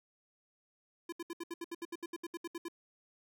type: tone bursts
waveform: square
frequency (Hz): 339.6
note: F4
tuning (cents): -48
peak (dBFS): -39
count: 16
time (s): 1.09-2.684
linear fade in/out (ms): 5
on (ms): 34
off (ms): 70
effects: none